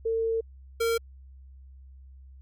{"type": "tone pair in turn", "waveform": ["sine", "square"], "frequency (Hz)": [452, 459.6], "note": ["A4", "A#4"], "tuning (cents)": [47, -25], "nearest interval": "unison", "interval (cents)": 28, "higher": "second", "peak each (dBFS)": -24, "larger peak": "neither", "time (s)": [[0.05, 0.41], [0.8, 0.98]], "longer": "first", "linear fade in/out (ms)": 10, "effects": ["added 66 Hz sine -46 dBFS peak until 2.41 s"]}